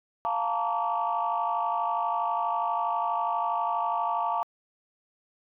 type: chord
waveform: sine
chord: Bb major seventh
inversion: second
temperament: equal with one note detuned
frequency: 698.5 / 880 / 932.3 / 1149.2 Hz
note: F5 / A5 / Bb5 / D6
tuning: 0 / 0 / 0 / -38 cents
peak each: -30 dBFS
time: 0.25-4.43 s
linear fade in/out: 0 ms
effects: tanh soft clip ceiling -17 dBFS